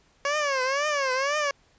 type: tone with vibrato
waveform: 15% pulse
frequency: 556 Hz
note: C#5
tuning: 5 cents sharp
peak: -17 dBFS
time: 0.25-1.51 s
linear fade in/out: 2 ms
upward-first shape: triangle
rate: 2 Hz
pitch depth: 170 cents each way
effects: pink hiss -62 dBFS RMS until 1.78 s + resampled to 16000 Hz